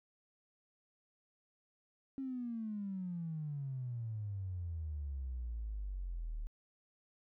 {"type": "exponential sweep", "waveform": "triangle", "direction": "down", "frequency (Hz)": [272.9, 36.89], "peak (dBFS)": -34, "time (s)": [2.18, 6.47], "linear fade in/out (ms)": 0, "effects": ["tanh soft clip ceiling -36 dBFS"]}